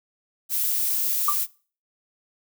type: noise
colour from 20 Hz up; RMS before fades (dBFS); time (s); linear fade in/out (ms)
violet; -24; 0.49-1.47; 50
type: tone with exponential decay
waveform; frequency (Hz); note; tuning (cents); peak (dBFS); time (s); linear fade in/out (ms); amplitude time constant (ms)
sine; 1174.7; D6; 0; -15; 1.28-1.37; 5; 18
effects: noise-tail reverb RT60 0.4 s tail -22 dB re dry